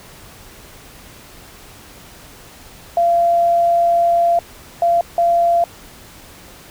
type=tone bursts at uneven times; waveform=sine; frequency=686 Hz; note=F5; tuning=31 cents flat; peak=-11 dBFS; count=3; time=2.97-4.39 / 4.82-5.01 / 5.18-5.64 s; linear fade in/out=2 ms; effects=pink hiss -41 dBFS RMS until 6.7 s